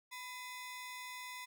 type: ring-modulated tone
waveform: sawtooth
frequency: 1513 Hz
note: F#6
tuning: 38 cents sharp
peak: -38 dBFS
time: 0.11-1.46 s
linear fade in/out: 20 ms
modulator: 519 Hz
effects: none